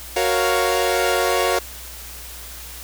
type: chord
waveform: sawtooth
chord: Gb major seventh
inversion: none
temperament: equal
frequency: 370 / 466.2 / 554.4 / 698.5 Hz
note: Gb4 / Bb4 / Db5 / F5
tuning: 0 / 0 / 0 / 0 cents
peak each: -19 dBFS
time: 0.16-1.59 s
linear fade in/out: 5 ms
effects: added 60 Hz sine -39 dBFS peak until 2.83 s + white hiss -37 dBFS RMS until 2.83 s